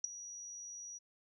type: tone with ADSR envelope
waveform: sine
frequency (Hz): 5800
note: F#8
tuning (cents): -35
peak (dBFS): -27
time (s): 0.04-0.99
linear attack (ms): 5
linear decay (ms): 6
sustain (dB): -18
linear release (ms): 22
effects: none